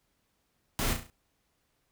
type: noise with echo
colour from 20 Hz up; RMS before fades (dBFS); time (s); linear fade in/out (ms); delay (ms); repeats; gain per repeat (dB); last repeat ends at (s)
pink; -30; 0.79-0.93; 0; 34; 5; -6; 1.1
effects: pink hiss -75 dBFS RMS until 1.91 s